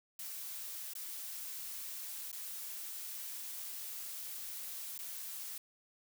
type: noise with dropouts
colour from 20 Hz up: blue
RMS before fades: -44 dBFS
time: 0.19-5.58 s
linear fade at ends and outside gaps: 2 ms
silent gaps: 0.936-0.952 / 2.316-2.328 / 4.979-4.989 s
effects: none